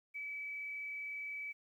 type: tone with frequency modulation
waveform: sine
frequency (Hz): 2293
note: D7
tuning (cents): -42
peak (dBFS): -40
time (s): 0.14-1.53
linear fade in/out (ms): 20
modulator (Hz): 35.1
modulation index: 0.53
effects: 12-bit